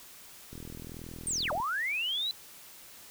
click train, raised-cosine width 3 ms, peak -31 dBFS, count 45, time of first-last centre 0.53-1.601 s, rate 41.1 Hz
sine linear two-way sweep, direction down then up, 8910 to 552 to 4037 Hz, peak -29 dBFS, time 1.27-2.31 s, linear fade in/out 0 ms, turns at 1.52 s
effects white hiss -51 dBFS RMS until 3.1 s

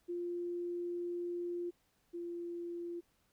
sine tone pair in turn, 349.2 / 344.6 Hz, F4 / F4, 0 / -23 cents, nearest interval unison, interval 23 cents, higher first, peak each -36 / -39 dBFS, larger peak first, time 0.08-1.71 / 2.13-3.01 s, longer first, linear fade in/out 20 ms, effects pink hiss -75 dBFS RMS until 3.32 s

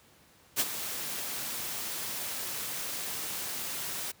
white noise with ADSR envelope, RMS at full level -25 dBFS, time 0.56-4.12 s, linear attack 39 ms, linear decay 42 ms, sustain -11 dB, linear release 12 ms, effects pink hiss -60 dBFS RMS until 4.2 s + high-pass 80 Hz 12 dB/octave

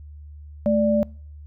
sine tone pair together, 217.5 / 587.7 Hz, A3 / D5, -20 / +1 cents, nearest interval octave + perfect fourth, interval 1721 cents, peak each -19 dBFS, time 0.66-1.03 s, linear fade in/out 0 ms, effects noise-tail reverb RT60 0.5 s tail -26 dB re dry + added 74 Hz sine -38 dBFS peak until 1.46 s

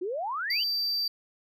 sine exponential sweep, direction up, 340 to 3216 Hz, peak -29 dBFS, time 0.01-0.64 s, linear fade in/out 10 ms
triangle tone, 4663 Hz, D8, 13 cents flat, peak -25 dBFS, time 0.5-1.08 s, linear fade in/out 5 ms
effects none

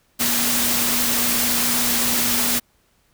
sine tone in noise, 240 Hz, B3, 49 cents flat, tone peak -28 dBFS, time 0.19-2.6 s, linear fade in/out 20 ms, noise white, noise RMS -20 dBFS, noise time 0.19-2.6 s, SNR -11 dB, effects pink hiss -62 dBFS RMS until 3.13 s

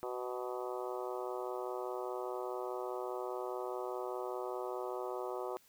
harmonic tone with a mistuned harmonic, 124.9 Hz, B2, 20 cents sharp, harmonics 3 / 4 / 5 / 6 / 7 / 8 / 9 / 10, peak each -41 / -43 / -45 / -47 / -48 / -49 / -50 / -51 dBFS, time 0.03-5.57 s, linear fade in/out 0 ms, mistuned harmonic 9, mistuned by +16 cents, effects white hiss -66 dBFS RMS until 5.68 s

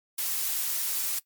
blue noise, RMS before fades -29 dBFS, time 0.18-1.19 s, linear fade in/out 5 ms, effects noise-tail reverb RT60 0.1 s tail -18 dB re dry + MP3 96 kbps

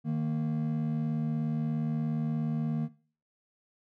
triangle tone pair together, 154 / 230.9 Hz, D#3 / A#3, -17 / -16 cents, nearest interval perfect fifth, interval 701 cents, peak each -27 / -28 dBFS, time 0.04-2.89 s, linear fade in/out 50 ms, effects noise-tail reverb RT60 0.4 s tail -18 dB re dry + tanh soft clip ceiling -20 dBFS

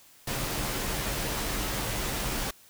pink noise with comb filter, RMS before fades -31 dBFS, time 0.27-2.51 s, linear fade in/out 5 ms, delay 12 ms, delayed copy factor -0.5, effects white hiss -56 dBFS RMS until 2.69 s

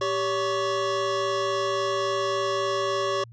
square tone cluster, 392.2 / 567 / 1113 Hz, G4 / C#5 / C#6, +1 / +39 / +7 cents, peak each -29 dBFS, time 0.01-3.24 s, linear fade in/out 5 ms, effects added 116 Hz sine -44 dBFS peak until 3.32 s + resampled to 16000 Hz

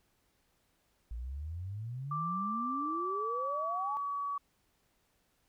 sine exponential sweep, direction up, 55.2 to 880 Hz, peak -37 dBFS, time 1.11-3.97 s, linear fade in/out 0 ms
sine tone with pitch glide, 1174.7 to 1135.3 Hz, D6 to C#6, 0 to +41 cents, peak -33 dBFS, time 2.11-4.38 s, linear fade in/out 5 ms, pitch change -59 cents, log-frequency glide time 2.67-3.72 s
effects pink hiss -74 dBFS RMS until 5.48 s

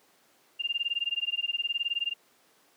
sine tone with tremolo, 2800 Hz, F7, 4 cents sharp, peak -24 dBFS, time 0.59-2.14 s, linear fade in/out 20 ms, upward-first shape sine, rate 19 Hz, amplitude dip 100%, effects pink hiss -63 dBFS RMS until 2.76 s + high-pass 300 Hz 12 dB/octave

